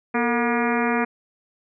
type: harmonic tone with a mistuned harmonic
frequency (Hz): 239.6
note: A#3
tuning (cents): +48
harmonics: 1 / 2 / 3 / 4 / 5 / 6 / 7 / 8 / 9 / 10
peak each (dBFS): -23 / -26 / -28 / -29 / -30 / -31 / -31 / -32 / -33 / -33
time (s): 0.14-1.05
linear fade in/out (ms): 10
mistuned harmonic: 2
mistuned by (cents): -83
effects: none